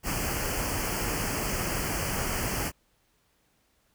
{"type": "band-stop noise", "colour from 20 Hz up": "pink", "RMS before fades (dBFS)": -30, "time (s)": [0.03, 2.72], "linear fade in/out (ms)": 50, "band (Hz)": [3100, 4500], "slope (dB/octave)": 96, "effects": ["pink hiss -69 dBFS RMS until 3.94 s"]}